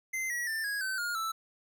square tone with pitch steps, 2072 / 1922.1 / 1783.1 / 1654.1 / 1534.4 / 1423.4 / 1320.4 Hz, C7 / B6 / A6 / G#6 / G6 / F6 / E6, -17 / -47 / +23 / -7 / -37 / +33 / +2 cents, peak -32 dBFS, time 0.13-1.32 s, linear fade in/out 10 ms, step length 170 ms, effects none

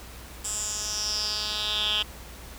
10% pulse tone with band-pass filter sweep, 211.3 Hz, G#3, 30 cents sharp, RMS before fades -29 dBFS, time 0.44-2.03 s, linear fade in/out 10 ms, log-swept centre 8000 to 3100 Hz, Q 5.9, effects added 60 Hz sine -44 dBFS peak until 2.58 s + pink hiss -45 dBFS RMS until 2.58 s

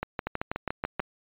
two click trains, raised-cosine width 0.5 ms, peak -14 / -14 dBFS, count 7 / 6, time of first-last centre 0.03-1.001 / 0.27-0.996 s, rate 6.18 / 6.89 Hz, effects resampled to 8000 Hz

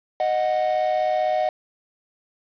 triangle tone pair together, 620.2 / 736 Hz, D#5 / F#5, -6 / -9 cents, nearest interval minor third, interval 297 cents, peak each -20 dBFS, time 0.2-1.49 s, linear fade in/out 2 ms, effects resampled to 11025 Hz + 7-bit

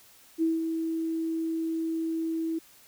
sine tone with ADSR envelope, 325.4 Hz, E4, 22 cents flat, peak -21 dBFS, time 0.38-2.59 s, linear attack 41 ms, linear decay 180 ms, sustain -6 dB, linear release 10 ms, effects white hiss -56 dBFS RMS until 2.87 s

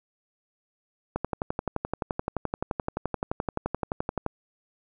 click train, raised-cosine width 1 ms, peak -13 dBFS, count 37, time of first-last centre 1.16-4.263 s, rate 11.6 Hz, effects none

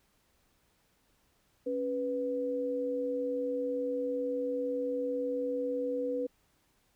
sine tone pair together, 275.9 / 493.9 Hz, C#4 / B4, -8 / 0 cents, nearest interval minor seventh, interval 1008 cents, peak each -36 / -31 dBFS, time 1.66-6.27 s, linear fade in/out 10 ms, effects pink hiss -71 dBFS RMS until 6.95 s

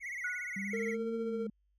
triangle tone with vibrato, 2069 Hz, C7, 20 cents flat, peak -36 dBFS, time 0-0.97 s, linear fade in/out 50 ms, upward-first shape sine, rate 17 Hz, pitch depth 130 cents each way
sine tone with exponential decay, 1464 Hz, F#6, 19 cents flat, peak -32 dBFS, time 0.24-0.84 s, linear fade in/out 5 ms, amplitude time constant 130 ms
sine linear two-way sweep, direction up then down, 193.6 to 227.6 to 207.3 Hz, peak -37 dBFS, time 0.56-1.5 s, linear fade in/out 5 ms, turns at 1.15 s
triangle tone with tremolo, 457 Hz, A#4, 34 cents flat, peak -31 dBFS, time 0.73-1.47 s, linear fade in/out 5 ms, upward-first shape sine, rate 15 Hz, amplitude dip 35%
effects added 50 Hz sine -70 dBFS peak until 1.78 s

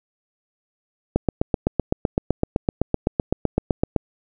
click train, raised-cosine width 2 ms, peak -4 dBFS, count 23, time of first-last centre 1.16-3.963 s, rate 7.85 Hz, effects none

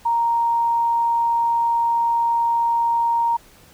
sine tone, 932.3 Hz, A#5, in tune, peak -16 dBFS, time 0.05-3.37 s, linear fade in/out 10 ms, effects pink hiss -50 dBFS RMS until 3.73 s

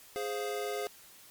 square chord, F minor, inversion first, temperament equal, 415.3 / 523.3 / 698.5 Hz, Ab4 / C5 / F5, 0 / 0 / 0 cents, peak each -36 / -40 / -40 dBFS, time 0.16-0.87 s, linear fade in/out 0 ms, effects white hiss -55 dBFS RMS until 1.3 s + MP3 96 kbps

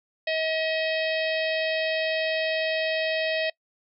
harmonic tone, 637 Hz, D#5, 41 cents sharp, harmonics 1 / 3 / 4 / 5 / 6 / 7 / 8, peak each -26 / -31 / -32 / -35 / -37 / -39 / -41 dBFS, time 0.27-3.5 s, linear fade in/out 5 ms, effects noise-tail reverb RT60 0.1 s tail -24 dB re dry

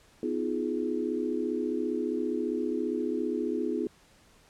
sine chord, F half-diminished seventh, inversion second, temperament just, 251.4 / 314.3 / 349.2 / 419.1 Hz, Cb4 / Eb4 / F4 / Ab4, +31 / +18 / 0 / +16 cents, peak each -33 dBFS, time 0.23-3.87 s, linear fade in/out 2 ms, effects pink hiss -60 dBFS RMS until 4.49 s + low-pass 10000 Hz 12 dB/octave

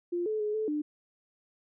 sine tone with pitch steps, 349.1 / 431.9 / 421.6 / 434.6 / 299.1 Hz, F4 / A4 / G#4 / A4 / D4, -1 / -32 / +26 / -21 / +32 cents, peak -28 dBFS, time 0.12-0.82 s, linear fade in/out 10 ms, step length 140 ms, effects none

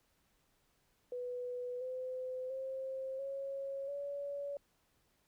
sine tone with pitch steps, 493.9 / 511.3 / 529.3 / 548 / 567.3 Hz, B4 / C5 / C5 / C#5 / C#5, 0 / -40 / +20 / -20 / +40 cents, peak -38 dBFS, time 1.12-4.57 s, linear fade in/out 2 ms, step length 690 ms, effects pink hiss -75 dBFS RMS until 5.27 s

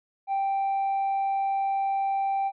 sine tone with tanh clipping, 784 Hz, G5, in tune, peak -24 dBFS, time 0.27-2.52 s, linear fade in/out 50 ms, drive 1 dB, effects none

